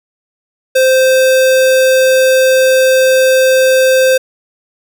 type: tone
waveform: square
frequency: 521 Hz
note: C5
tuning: 7 cents flat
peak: -7 dBFS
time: 0.75-4.18 s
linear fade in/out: 10 ms
effects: none